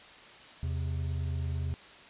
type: tone pair together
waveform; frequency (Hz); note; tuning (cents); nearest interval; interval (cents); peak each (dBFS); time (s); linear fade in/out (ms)
triangle; 82.75 / 132; E2 / C3; +7 / +16; minor sixth; 809; -29 / -34; 0.63-1.74; 0
effects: white hiss -51 dBFS RMS until 2.09 s + resampled to 8000 Hz